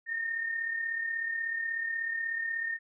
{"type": "tone with amplitude modulation", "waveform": "sine", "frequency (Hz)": 1828, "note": "A#6", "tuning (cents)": -34, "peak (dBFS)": -28, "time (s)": [0.06, 2.79], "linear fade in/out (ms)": 50, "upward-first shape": "sine", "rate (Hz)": 36.4, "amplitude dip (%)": 50, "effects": []}